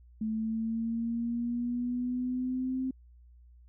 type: linear sweep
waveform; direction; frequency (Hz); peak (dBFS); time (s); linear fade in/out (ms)
sine; up; 217.6 to 261.6; -29; 0.21-2.91; 5
effects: added 60 Hz sine -53 dBFS peak until 3.68 s